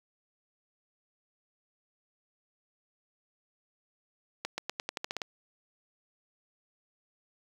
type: accelerating click train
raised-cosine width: 0.2 ms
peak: -16 dBFS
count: 10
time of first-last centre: 4.45-5.218 s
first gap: 130 ms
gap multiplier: 0.89
effects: high-pass 80 Hz 12 dB/octave + 7-bit